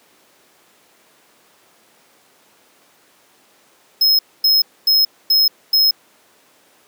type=tone bursts; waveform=square; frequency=5150 Hz; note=E8; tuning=41 cents flat; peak=-11 dBFS; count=5; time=4.01-5.91 s; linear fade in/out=5 ms; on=180 ms; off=250 ms; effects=pink hiss -53 dBFS RMS until 6.87 s + high-pass 300 Hz 12 dB/octave